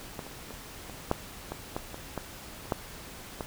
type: clicks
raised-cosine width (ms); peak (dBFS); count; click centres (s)
1; -22 / -29 / -29 / -29 / -10 / -20 / -17 / -25 / -18 / -30 / -12 / -19; 12; 0.192 / 0.266 / 0.507 / 0.897 / 1.114 / 1.52 / 1.765 / 1.944 / 2.177 / 2.656 / 2.722 / 3.408
effects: pink hiss -45 dBFS RMS until 3.46 s